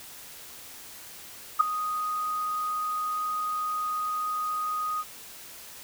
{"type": "tone with ADSR envelope", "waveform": "sine", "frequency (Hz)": 1244.5, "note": "D#6", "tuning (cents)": 0, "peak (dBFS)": -12, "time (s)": [1.59, 5.04], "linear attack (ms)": 18, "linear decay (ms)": 4, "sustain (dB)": -15, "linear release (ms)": 39, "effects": ["white hiss -45 dBFS RMS until 5.83 s"]}